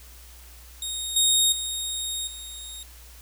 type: tone with level steps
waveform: 20% pulse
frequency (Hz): 3729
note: A#7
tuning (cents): 0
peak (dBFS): -23 / -12 / -22 / -31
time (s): 0.82-2.83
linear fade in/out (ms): 2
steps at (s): 1.16 / 1.52 / 2.27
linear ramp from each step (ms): 5
effects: added 60 Hz sine -46 dBFS peak until 3.21 s + white hiss -50 dBFS RMS until 3.21 s